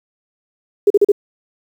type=tone bursts; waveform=sine; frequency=407.9 Hz; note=G#4; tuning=31 cents flat; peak=-6 dBFS; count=4; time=0.87-1.119 s; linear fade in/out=5 ms; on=33 ms; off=39 ms; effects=7-bit